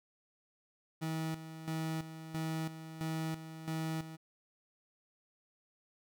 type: tone with tremolo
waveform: 30% pulse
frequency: 160 Hz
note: D#3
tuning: 49 cents sharp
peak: -32 dBFS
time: 1.01-4.17 s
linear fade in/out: 20 ms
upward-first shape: square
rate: 1.5 Hz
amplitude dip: 70%
effects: none